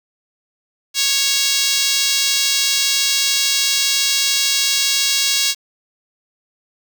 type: tone with high-pass filter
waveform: 5% pulse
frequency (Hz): 553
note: C#5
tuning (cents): -4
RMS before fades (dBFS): -17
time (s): 0.94-5.55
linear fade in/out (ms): 50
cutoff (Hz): 3100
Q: 0.78
effects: 7-bit